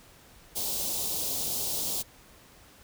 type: band-stop noise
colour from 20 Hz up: white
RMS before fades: -31 dBFS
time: 0.55-2.03 s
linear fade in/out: 20 ms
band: 840 to 3400 Hz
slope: 24 dB/octave
effects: pink hiss -55 dBFS RMS until 2.83 s